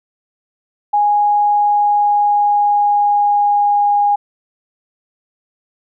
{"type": "tone with pitch glide", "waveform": "sine", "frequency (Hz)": [827, 819.4], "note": ["G#5", "G#5"], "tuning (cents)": [-8, -24], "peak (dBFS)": -10, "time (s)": [0.93, 4.16], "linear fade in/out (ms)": 10, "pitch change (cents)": -16, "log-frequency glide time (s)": [1.43, 4.02], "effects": []}